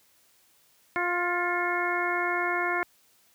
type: harmonic tone with a mistuned harmonic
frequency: 351.6 Hz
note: F4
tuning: 12 cents sharp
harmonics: 1 / 2 / 3 / 4 / 5 / 6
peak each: -32 / -32 / -32 / -32 / -32 / -32 dBFS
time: 0.96-2.83 s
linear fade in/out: 0 ms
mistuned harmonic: 6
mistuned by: +43 cents
effects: white hiss -63 dBFS RMS until 3.34 s + high-pass 60 Hz 12 dB/octave